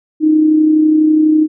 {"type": "tone with amplitude modulation", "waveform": "sine", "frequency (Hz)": 309.8, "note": "D#4", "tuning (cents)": -7, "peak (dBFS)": -5, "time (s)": [0.2, 1.48], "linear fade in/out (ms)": 50, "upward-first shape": "sine", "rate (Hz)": 32.1, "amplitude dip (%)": 40, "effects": []}